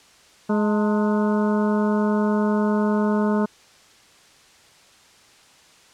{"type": "harmonic tone with a mistuned harmonic", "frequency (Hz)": 210, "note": "G#3", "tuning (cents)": 19, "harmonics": [1, 2, 3, 4, 5, 6, 7], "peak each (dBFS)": [-19, -25, -29, -31, -33, -35, -36], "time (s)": [0.49, 3.46], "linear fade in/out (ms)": 10, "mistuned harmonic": 4, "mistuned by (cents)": 100, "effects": ["white hiss -52 dBFS RMS until 5.93 s", "low-pass 7000 Hz 12 dB/octave"]}